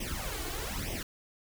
pink noise with flanger, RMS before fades -36 dBFS, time 0-1.03 s, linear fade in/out 5 ms, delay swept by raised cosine 0.34 to 2.74 ms, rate 1.1 Hz, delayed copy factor +0.85, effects none

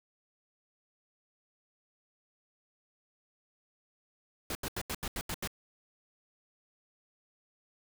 pink noise bursts, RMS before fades -36 dBFS, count 8, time 4.5-5.475 s, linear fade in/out 2 ms, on 51 ms, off 81 ms, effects none

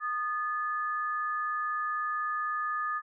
sine tone pair together, 1230 / 1728 Hz, D#6 / A6, -20 / -32 cents, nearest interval tritone, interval 588 cents, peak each -30 / -35 dBFS, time 0-3.02 s, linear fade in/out 50 ms, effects none

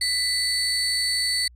35% pulse tone pair together, 1992 / 4472 Hz, B6 / C#8, +14 / +14 cents, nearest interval octave + major second, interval 1400 cents, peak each -26 / -21 dBFS, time 0.01-1.48 s, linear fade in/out 5 ms, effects added 60 Hz sine -47 dBFS peak until 1.55 s + resampled to 32000 Hz

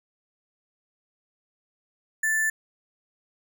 sine tone with sample-and-hold, 1760 Hz, A6, in tune, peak -21 dBFS, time 2.23-2.5 s, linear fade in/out 5 ms, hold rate 8820 Hz, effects none

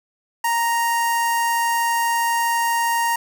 sawtooth tone with notch filter, 932.3 Hz, A#5, in tune, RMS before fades -20 dBFS, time 0.44-3.16 s, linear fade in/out 5 ms, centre 3800 Hz, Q 1.2, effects 7-bit

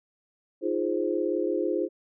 sine chord, F minor seventh, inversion third, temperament equal, 311.1 / 349.2 / 415.3 / 523.3 Hz, Eb4 / F4 / Ab4 / C5, 0 / 0 / 0 / 0 cents, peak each -31 / -28 / -30 / -31 dBFS, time 0.61-1.89 s, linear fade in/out 50 ms, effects none

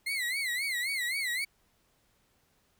35% pulse tone with vibrato, 2070 Hz, C7, 19 cents flat, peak -28 dBFS, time 0.06-1.45 s, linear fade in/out 10 ms, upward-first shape sine, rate 3.8 Hz, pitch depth 150 cents each way, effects pink hiss -70 dBFS RMS until 2.79 s

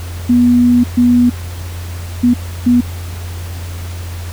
sine tone bursts at uneven times, 243.3 Hz, B3, 26 cents flat, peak -6 dBFS, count 4, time 0.29-0.84 / 0.97-1.3 / 2.23-2.34 / 2.66-2.81 s, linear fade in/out 10 ms, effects added 87 Hz sine -22 dBFS peak until 4.32 s + pink hiss -33 dBFS RMS until 4.32 s

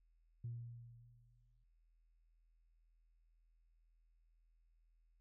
sine tone with exponential decay, 118.3 Hz, A#2, 26 cents sharp, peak -40 dBFS, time 0.44-1.64 s, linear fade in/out 5 ms, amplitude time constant 260 ms, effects tanh soft clip ceiling -37 dBFS + added 41 Hz sine -70 dBFS peak until 5.2 s

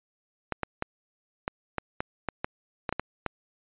clicks, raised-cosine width 0.5 ms, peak -13 dBFS, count 12, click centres 0.523 / 0.633 / 0.824 / 1.479 / 1.783 / 2.005 / 2.287 / 2.445 / 2.892 / 2.926 / 2.996 / 3.263 s, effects resampled to 8000 Hz

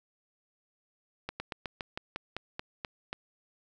slowing click train, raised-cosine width 0.3 ms, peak -19 dBFS, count 11, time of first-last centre 1.29-3.129 s, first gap 110 ms, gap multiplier 1.11, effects none

